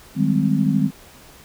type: chord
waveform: sine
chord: Ab major seventh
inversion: second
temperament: just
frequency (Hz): 155.74 / 194.67 / 207.7 / 259.6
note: Eb3 / G3 / Ab3 / C4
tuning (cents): +2 / -12 / 0 / -13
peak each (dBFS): -21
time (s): 0.15-0.91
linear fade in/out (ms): 50
effects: pink hiss -46 dBFS RMS until 1.44 s